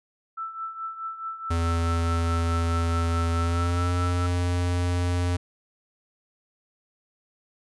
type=tone with tremolo; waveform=sine; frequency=1325 Hz; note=E6; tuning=9 cents sharp; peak=-28 dBFS; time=0.37-4.27 s; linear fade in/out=10 ms; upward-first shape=triangle; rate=4.7 Hz; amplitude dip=75%
type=tone with pitch glide; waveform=square; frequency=83.9 to 88.38 Hz; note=E2 to F2; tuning=+31 to +21 cents; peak=-23 dBFS; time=1.5-5.37 s; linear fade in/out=10 ms; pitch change=+90 cents; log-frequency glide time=3.38-3.91 s
effects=resampled to 24000 Hz